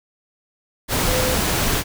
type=tone in noise; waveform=sine; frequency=510 Hz; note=C5; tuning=44 cents flat; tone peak=-22 dBFS; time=1.05-1.37 s; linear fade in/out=50 ms; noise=pink; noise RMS=-20 dBFS; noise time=0.88-1.84 s; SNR=-5 dB; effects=none